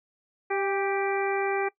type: harmonic tone with a mistuned harmonic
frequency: 392 Hz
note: G4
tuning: in tune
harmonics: 1 / 2 / 3 / 4 / 5 / 6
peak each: -27 / -30 / -36 / -36 / -36 / -36 dBFS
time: 0.5-1.69 s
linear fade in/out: 10 ms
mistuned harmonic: 2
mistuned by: +28 cents
effects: noise-tail reverb RT60 0.1 s tail -21 dB re dry